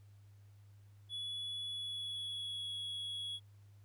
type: tone with pitch glide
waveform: triangle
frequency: 3400 to 3351 Hz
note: G#7 to G#7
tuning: +40 to +15 cents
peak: -38 dBFS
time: 1.09-3.4 s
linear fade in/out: 50 ms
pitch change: -25 cents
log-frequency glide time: 1.67-2.75 s
effects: added 101 Hz sine -57 dBFS peak until 3.84 s + pink hiss -75 dBFS RMS until 3.84 s